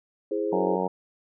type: chord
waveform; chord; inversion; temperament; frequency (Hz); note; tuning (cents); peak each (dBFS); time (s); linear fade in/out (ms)
sine; E augmented; none; equal; 329.6 / 415.3 / 523.3; E4 / G#4 / B#4; 0 / 0 / 0; -30 / -27 / -31; 0.31-0.76; 5
type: harmonic tone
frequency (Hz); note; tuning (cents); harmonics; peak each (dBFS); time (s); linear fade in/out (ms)
92.5; F#2; 0; 2 / 3 / 4 / 5 / 6 / 7 / 8 / 9 / 10; -31 / -36 / -33 / -30 / -32 / -36 / -35 / -33 / -33; 0.52-0.88; 10
effects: none